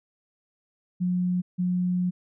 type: tone pair in turn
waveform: sine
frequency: 180 / 180 Hz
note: F#3 / F#3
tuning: -47 / -47 cents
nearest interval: unison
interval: 0 cents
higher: neither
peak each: -22 dBFS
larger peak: neither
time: 1-1.42 / 1.58-2.11 s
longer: second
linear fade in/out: 20 ms
effects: none